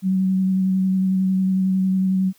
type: tone with vibrato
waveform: sine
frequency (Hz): 188.7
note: F#3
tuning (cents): +34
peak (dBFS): -16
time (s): 0.02-2.33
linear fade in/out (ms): 50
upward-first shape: square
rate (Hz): 11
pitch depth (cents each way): 12
effects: white hiss -57 dBFS RMS until 2.38 s